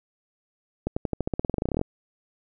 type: accelerating click train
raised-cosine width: 2 ms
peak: -12 dBFS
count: 20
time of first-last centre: 0.87-1.814 s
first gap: 95 ms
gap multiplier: 0.92
effects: none